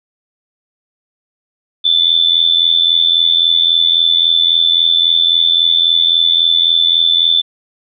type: tone with amplitude modulation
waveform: sine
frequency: 3513 Hz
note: A7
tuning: 3 cents flat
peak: -5 dBFS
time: 1.84-7.42 s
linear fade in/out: 20 ms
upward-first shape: sine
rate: 83.7 Hz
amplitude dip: 75%
effects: none